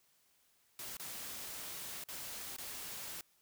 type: noise with dropouts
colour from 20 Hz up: white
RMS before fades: -45 dBFS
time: 0.79-3.21 s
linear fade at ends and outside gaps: 2 ms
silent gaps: 0.97-0.996 / 2.039-2.086 / 2.565-2.583 s
effects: white hiss -72 dBFS RMS until 3.41 s